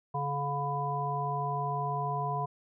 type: harmonic tone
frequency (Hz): 142.3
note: C#3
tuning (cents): +46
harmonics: 1 / 3 / 5 / 7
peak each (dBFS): -34 / -40 / -35 / -33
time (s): 0.14-2.46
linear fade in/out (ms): 10
effects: none